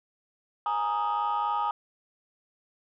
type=chord; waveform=sine; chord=Ab suspended second; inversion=none; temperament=just; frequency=830.6 / 934.4 / 1245.9 Hz; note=Ab5 / Bb5 / Eb6; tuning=0 / +4 / +2 cents; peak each=-28 dBFS; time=0.66-1.71 s; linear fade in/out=2 ms; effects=tanh soft clip ceiling -21 dBFS